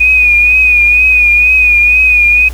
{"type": "tone with vibrato", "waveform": "sine", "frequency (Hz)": 2472, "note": "D#7", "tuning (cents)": -12, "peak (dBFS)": -4, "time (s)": [0, 2.49], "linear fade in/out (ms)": 10, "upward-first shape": "triangle", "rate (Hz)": 2.1, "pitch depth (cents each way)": 50, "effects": ["added 60 Hz sine -20 dBFS peak until 2.53 s", "pink hiss -34 dBFS RMS until 2.53 s"]}